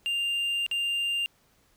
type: tone with dropouts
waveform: triangle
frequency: 2794 Hz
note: F7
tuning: in tune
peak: -24 dBFS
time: 0.06-1.26 s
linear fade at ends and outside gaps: 0 ms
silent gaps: 0.664-0.713 s
effects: pink hiss -65 dBFS RMS until 1.76 s